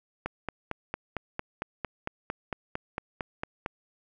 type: click train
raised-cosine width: 0.5 ms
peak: -16 dBFS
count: 16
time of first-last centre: 0.26-3.661 s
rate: 4.41 Hz
effects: none